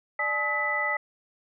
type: tone cluster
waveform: sine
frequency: 594 / 852 / 1274 / 1988 Hz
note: D5 / G#5 / D#6 / B6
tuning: +20 / +44 / +41 / +11 cents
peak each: -34 / -33 / -32 / -26 dBFS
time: 0.19-0.97 s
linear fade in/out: 5 ms
effects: none